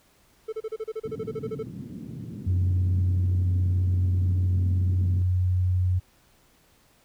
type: tone bursts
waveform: triangle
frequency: 440 Hz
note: A4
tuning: in tune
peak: -26 dBFS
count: 15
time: 0.48-1.632 s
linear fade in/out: 10 ms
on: 46 ms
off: 33 ms
type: band-pass noise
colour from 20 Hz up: pink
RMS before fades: -38 dBFS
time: 1.05-5.22 s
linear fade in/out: 0 ms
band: 110 to 270 Hz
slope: 24 dB/octave
type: tone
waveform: sine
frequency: 91.2 Hz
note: F#2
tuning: 24 cents flat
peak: -20 dBFS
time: 2.46-6 s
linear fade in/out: 20 ms
effects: pink hiss -61 dBFS RMS until 7.04 s